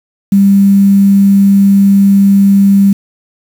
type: tone with quantisation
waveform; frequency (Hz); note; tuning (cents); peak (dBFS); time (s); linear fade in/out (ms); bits
sine; 197.9; G3; +17; -3; 0.32-2.93; 5; 5
effects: none